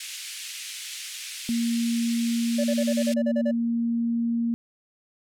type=band-pass noise; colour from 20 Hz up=pink; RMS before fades=-37 dBFS; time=0-3.14 s; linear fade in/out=5 ms; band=2300 to 11000 Hz; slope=24 dB/octave
type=tone; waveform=sine; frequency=233.1 Hz; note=A#3; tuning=in tune; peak=-22 dBFS; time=1.49-4.54 s; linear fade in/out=0 ms
type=tone bursts; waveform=triangle; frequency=580 Hz; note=D5; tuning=22 cents flat; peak=-22 dBFS; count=10; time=2.58-3.514 s; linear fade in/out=10 ms; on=61 ms; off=36 ms
effects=none